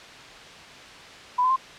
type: tone with pitch steps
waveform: sine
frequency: 992 / 1022.2 / 1053.4 Hz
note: B5 / C6 / C6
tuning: +7 / -41 / +11 cents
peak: -18 dBFS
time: 1.38-1.563 s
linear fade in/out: 10 ms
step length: 61 ms
effects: white hiss -43 dBFS RMS until 1.78 s + low-pass 4000 Hz 12 dB/octave